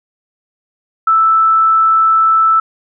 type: tone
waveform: sine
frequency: 1318.5 Hz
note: E6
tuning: in tune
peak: -7 dBFS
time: 1.07-2.6 s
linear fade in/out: 5 ms
effects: none